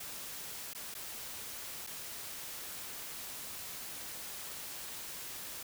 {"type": "noise with dropouts", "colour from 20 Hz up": "white", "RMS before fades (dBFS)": -44, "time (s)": [0, 5.63], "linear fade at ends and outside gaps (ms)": 5, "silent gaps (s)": [[0.735, 0.748], [0.942, 0.949], [1.867, 1.871]], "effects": []}